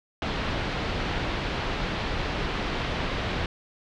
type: low-pass noise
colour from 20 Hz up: pink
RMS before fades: -29 dBFS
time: 0.22-3.46 s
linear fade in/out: 2 ms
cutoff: 4000 Hz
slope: 24 dB/octave
effects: none